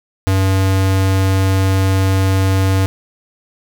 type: tone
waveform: square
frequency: 95.7 Hz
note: G2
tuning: 41 cents flat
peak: -12 dBFS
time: 0.27-2.86 s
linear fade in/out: 0 ms
effects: none